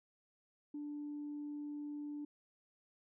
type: tone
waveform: sine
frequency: 293.7 Hz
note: D4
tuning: in tune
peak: -40 dBFS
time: 0.74-2.25 s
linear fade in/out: 5 ms
effects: tanh soft clip ceiling -37 dBFS